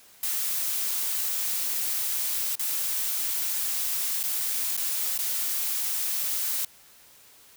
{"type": "noise with dropouts", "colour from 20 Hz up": "blue", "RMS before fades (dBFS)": -28, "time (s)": [0.23, 6.65], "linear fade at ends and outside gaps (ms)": 2, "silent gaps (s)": [[2.555, 2.594], [4.231, 4.237], [4.768, 4.775], [5.178, 5.188]], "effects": ["white hiss -54 dBFS RMS until 7.56 s"]}